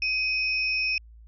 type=tone pair together; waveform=sine; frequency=2520 / 5340 Hz; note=D#7 / E8; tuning=+21 / +22 cents; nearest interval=octave + minor second; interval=1301 cents; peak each=-24 / -31 dBFS; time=0.02-0.98 s; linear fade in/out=2 ms; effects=added 56 Hz sine -46 dBFS peak until 1.27 s